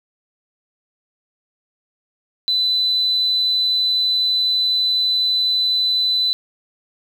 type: tone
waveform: sine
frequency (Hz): 4004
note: B7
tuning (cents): +23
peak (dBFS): -15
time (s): 2.48-6.33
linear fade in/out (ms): 0
effects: 7-bit